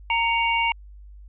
sine tone cluster, 926 / 2239 / 2789 Hz, A#5 / C#7 / F7, -12 / +17 / -3 cents, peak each -22 / -24 / -26 dBFS, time 0.1-0.72 s, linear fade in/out 2 ms, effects added 50 Hz sine -41 dBFS peak until 1.28 s

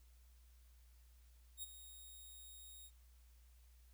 5% pulse tone with ADSR envelope, 3741 Hz, A#7, 5 cents sharp, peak -35 dBFS, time 1.57-2.91 s, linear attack 58 ms, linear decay 25 ms, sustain -12 dB, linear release 56 ms, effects added 60 Hz sine -62 dBFS peak until 3.93 s + white hiss -75 dBFS RMS until 3.93 s

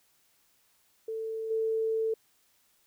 sine tone with level steps, 444.7 Hz, A4, 18 cents sharp, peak -32 / -26 dBFS, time 1.08-2.14 s, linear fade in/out 5 ms, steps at 1.5 s, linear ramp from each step 10 ms, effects white hiss -68 dBFS RMS until 2.86 s

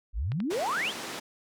sine exponential sweep, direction up, 43.65 to 3747 Hz, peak -27 dBFS, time 0.13-0.93 s, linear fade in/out 50 ms
clicks, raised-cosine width 0.3 ms, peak -25 / -25 / -24 / -26 / -33 dBFS, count 5, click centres 0.319 / 0.403 / 0.535 / 0.815 / 0.851 s
pink band-pass noise, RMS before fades -38 dBFS, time 0.5-1.2 s, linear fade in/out 10 ms, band 270 to 8100 Hz, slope 12 dB/octave
effects none

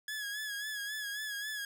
sawtooth tone with vibrato, 1684 Hz, G#6, 24 cents sharp, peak -33 dBFS, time 0.08-1.65 s, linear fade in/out 2 ms, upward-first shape sine, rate 3.7 Hz, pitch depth 55 cents each way, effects none

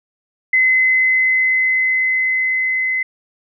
sine tone with level ramp, 2042 Hz, C7, 43 cents flat, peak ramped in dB -10 to -16 dBFS, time 0.53-3.03 s, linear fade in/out 5 ms, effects none

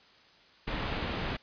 pink low-pass noise, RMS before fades -34 dBFS, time 0.67-1.37 s, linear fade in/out 10 ms, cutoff 3900 Hz, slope 24 dB/octave, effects white hiss -59 dBFS RMS until 1.42 s + resampled to 11025 Hz

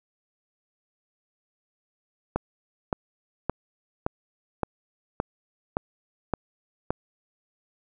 click train, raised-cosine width 1 ms, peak -10 dBFS, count 9, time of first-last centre 2.36-6.905 s, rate 1.76 Hz, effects none

